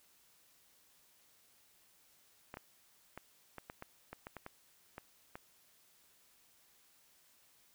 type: clicks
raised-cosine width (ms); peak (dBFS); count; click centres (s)
0.5; -30; 12; 2.541 / 2.571 / 3.176 / 3.583 / 3.699 / 3.824 / 4.13 / 4.269 / 4.367 / 4.464 / 4.981 / 5.355
effects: white hiss -68 dBFS RMS until 7.74 s